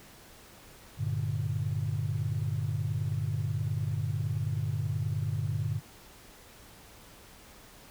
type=chord; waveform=sine; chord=G minor; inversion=none; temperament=equal; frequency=98 / 116.54 / 146.83 Hz; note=G2 / Bb2 / D3; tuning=0 / 0 / 0 cents; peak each=-32 dBFS; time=0.97-5.81 s; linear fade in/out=50 ms; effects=tanh soft clip ceiling -21 dBFS + pink hiss -53 dBFS RMS until 7.9 s